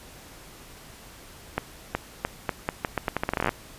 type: accelerating click train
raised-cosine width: 0.5 ms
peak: -9 dBFS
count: 20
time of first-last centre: 1.58-3.492 s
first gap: 370 ms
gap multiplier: 0.81
effects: pink hiss -47 dBFS RMS until 3.78 s + resampled to 32000 Hz